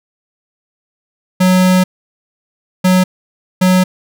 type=tone bursts at uneven times; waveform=square; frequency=184.3 Hz; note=F#3; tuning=7 cents flat; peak=-8 dBFS; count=3; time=1.4-1.84 / 2.84-3.04 / 3.61-3.84 s; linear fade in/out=10 ms; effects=none